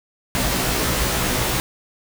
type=noise with comb filter; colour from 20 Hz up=pink; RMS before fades=-21 dBFS; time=0.35-1.6 s; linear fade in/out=0 ms; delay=16 ms; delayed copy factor=+1; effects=none